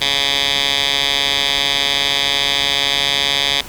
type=tone with band-pass filter; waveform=10% pulse; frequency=140.2 Hz; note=C#3; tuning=20 cents sharp; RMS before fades=-17 dBFS; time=0.01-3.61 s; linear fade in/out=5 ms; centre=3500 Hz; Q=3; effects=pink hiss -34 dBFS RMS until 3.68 s